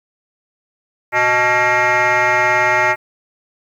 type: tone with frequency modulation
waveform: sine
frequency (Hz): 1377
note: F6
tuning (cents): -25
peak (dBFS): -9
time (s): 1.12-2.96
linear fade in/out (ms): 50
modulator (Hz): 252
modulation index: 3.4
effects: tanh soft clip ceiling -10 dBFS + 8-bit